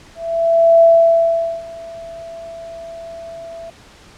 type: tone with ADSR envelope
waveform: sine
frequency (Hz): 666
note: E5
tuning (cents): +18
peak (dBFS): -5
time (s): 0.15-3.7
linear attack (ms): 670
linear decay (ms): 800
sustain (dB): -24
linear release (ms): 4
effects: pink hiss -44 dBFS RMS until 4.17 s + low-pass 7000 Hz 12 dB/octave